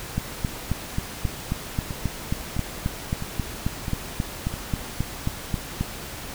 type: two click trains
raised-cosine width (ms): 5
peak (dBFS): -11 / -17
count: 22 / 6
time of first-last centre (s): 0.18-5.81 / 1.25-4.539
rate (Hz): 3.73 / 1.52
effects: pink hiss -36 dBFS RMS until 6.34 s